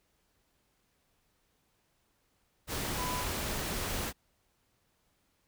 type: tone in noise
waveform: sine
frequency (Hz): 997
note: B5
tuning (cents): +16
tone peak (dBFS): -36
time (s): 2.96-3.26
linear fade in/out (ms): 50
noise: pink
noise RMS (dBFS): -35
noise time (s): 2.67-4.13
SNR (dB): -4
effects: pink hiss -74 dBFS RMS until 5.47 s